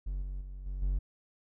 triangle tone with level steps, 46.82 Hz, F#1, 21 cents sharp, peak -30 / -33 / -38 / -32 / -25 dBFS, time 0.06-0.99 s, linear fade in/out 10 ms, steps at 0.22 / 0.41 / 0.66 / 0.82 s, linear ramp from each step 5 ms, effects none

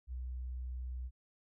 sine tone, 62.6 Hz, B1, 24 cents sharp, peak -38 dBFS, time 0.07-1.11 s, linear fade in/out 50 ms, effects none

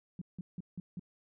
sine tone bursts, 178.1 Hz, F3, 34 cents sharp, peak -37 dBFS, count 5, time 0.19-0.995 s, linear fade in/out 2 ms, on 25 ms, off 170 ms, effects none

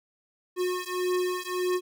square beating tone pair, 361.9 / 363.6 Hz, F#4 / F#4, -38 / -30 cents, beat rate 1.7 Hz, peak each -30 dBFS, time 0.56-1.81 s, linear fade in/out 50 ms, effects none

